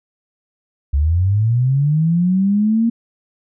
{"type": "linear sweep", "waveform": "sine", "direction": "up", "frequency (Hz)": [67, 233.8], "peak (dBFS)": -12, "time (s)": [0.93, 2.9], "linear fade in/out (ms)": 10, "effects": []}